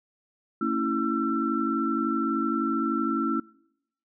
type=tone cluster; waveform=sine; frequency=225.7 / 276.4 / 329.2 / 1342 Hz; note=A3 / C#4 / E4 / E6; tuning=+44 / -5 / -2 / +31 cents; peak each=-29 dBFS; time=0.61-3.4 s; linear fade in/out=5 ms; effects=noise-tail reverb RT60 0.8 s tail -24 dB re dry